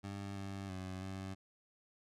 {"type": "tone with pitch steps", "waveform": "20% pulse", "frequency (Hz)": [99.4, 98, 93.4, 95.7], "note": ["G2", "G2", "F#2", "G2"], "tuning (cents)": [25, 0, 17, -41], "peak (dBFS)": -37, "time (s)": [0.03, 1.35], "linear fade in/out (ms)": 20, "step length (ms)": 330, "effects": ["low-pass 9000 Hz 12 dB/octave"]}